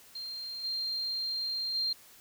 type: tone with level steps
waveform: sine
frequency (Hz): 4186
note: C8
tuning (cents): 0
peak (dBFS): -37 / -31 / -28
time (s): 0.15-1.93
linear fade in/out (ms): 5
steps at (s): 0.63 / 1.74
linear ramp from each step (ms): 20
effects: white hiss -56 dBFS RMS until 2.2 s